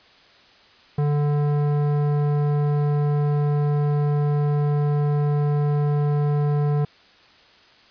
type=tone with tanh clipping; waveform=sine; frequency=146.4 Hz; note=D3; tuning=5 cents flat; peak=-20 dBFS; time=0.98-6.85 s; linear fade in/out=5 ms; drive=15 dB; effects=white hiss -52 dBFS RMS until 7.9 s + resampled to 11025 Hz